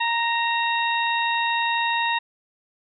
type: harmonic tone with a mistuned harmonic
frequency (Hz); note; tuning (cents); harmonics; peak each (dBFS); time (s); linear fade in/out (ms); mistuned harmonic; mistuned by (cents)
932.3; A#5; 0; 1 / 2 / 3 / 4; -23 / -26 / -28 / -29; 0-2.19; 10; 3; -36
effects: none